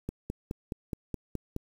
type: click train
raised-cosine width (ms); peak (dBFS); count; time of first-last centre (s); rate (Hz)
3; -20; 8; 0.09-1.564; 4.75
effects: 8-bit